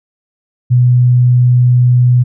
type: tone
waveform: sine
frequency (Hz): 123.8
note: B2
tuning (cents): +5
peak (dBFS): -5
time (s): 0.7-2.24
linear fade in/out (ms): 20
effects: none